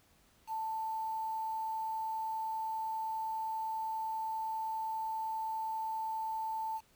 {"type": "tone with quantisation", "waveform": "sine", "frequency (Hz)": 885, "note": "A5", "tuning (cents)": 10, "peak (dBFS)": -34, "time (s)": [0.47, 6.81], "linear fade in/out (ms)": 50, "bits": 9, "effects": ["pink hiss -67 dBFS RMS until 6.95 s"]}